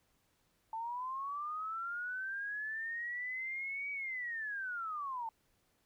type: linear two-way sweep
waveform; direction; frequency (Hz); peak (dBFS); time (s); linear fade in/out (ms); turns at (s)
sine; up then down; 880 to 2278 to 880; -37; 0.73-5.29; 2; 3.91
effects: pink hiss -75 dBFS RMS until 5.85 s